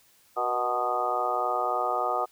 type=harmonic tone with a mistuned harmonic; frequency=123.47 Hz; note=B2; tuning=in tune; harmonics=3 / 4 / 5 / 6 / 7 / 8 / 9 / 10; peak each=-37 / -34 / -33 / -29 / -35 / -41 / -38 / -29 dBFS; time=0.36-2.26 s; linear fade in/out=20 ms; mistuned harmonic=4; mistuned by=-39 cents; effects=white hiss -61 dBFS RMS until 2.31 s